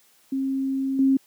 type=tone with level steps; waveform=sine; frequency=268.5 Hz; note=C4; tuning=45 cents sharp; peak=-22 / -15 dBFS; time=0.32-1.17 s; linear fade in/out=5 ms; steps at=0.99 s; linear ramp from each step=2 ms; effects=white hiss -59 dBFS RMS until 1.26 s + high-pass 150 Hz 12 dB/octave